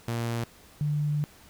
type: tone pair in turn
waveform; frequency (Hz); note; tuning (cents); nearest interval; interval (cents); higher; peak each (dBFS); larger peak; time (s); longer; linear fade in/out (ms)
sawtooth / sine; 117 / 148.25; A#2 / D3; +7 / +17; major third; 410; second; -24; neither; 0.08-0.44 / 0.81-1.24; second; 0
effects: pink hiss -54 dBFS RMS until 1.49 s